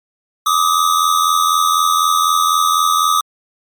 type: tone pair together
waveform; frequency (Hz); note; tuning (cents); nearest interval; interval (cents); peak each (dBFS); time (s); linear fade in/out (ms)
square; 1178 / 1262; D6 / D#6; +5 / +24; minor second; 119; -15; 0.46-3.21; 5
effects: MP3 96 kbps